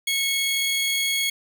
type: tone pair together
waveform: sawtooth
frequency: 2193 / 3309 Hz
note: C#7 / G#7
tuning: -19 / -7 cents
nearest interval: perfect fifth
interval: 712 cents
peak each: -21 dBFS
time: 0.07-1.3 s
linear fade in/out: 5 ms
effects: none